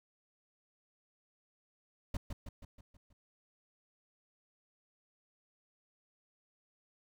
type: noise with echo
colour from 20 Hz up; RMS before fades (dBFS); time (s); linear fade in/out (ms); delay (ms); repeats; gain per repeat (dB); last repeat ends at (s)
brown; -34; 2.14-2.17; 5; 160; 6; -5; 3.13
effects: none